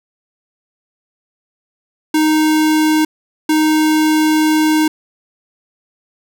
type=tone bursts at uneven times; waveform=square; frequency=310.4 Hz; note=D#4; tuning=4 cents flat; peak=-11 dBFS; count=2; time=2.14-3.05 / 3.49-4.88 s; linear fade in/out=5 ms; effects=none